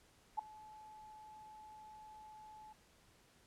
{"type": "tone with ADSR envelope", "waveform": "sine", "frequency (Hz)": 860, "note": "A5", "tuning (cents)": -40, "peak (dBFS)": -31, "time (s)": [0.37, 2.73], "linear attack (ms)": 21, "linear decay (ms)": 4, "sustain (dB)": -22, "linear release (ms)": 8, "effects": ["pink hiss -68 dBFS RMS until 3.46 s", "low-pass 11000 Hz 12 dB/octave"]}